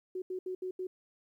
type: tone bursts at uneven times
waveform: sine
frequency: 370 Hz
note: F#4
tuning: in tune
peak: -34 dBFS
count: 5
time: 0.15-0.22 / 0.3-0.39 / 0.46-0.55 / 0.62-0.71 / 0.79-0.87 s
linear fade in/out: 5 ms
effects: 12-bit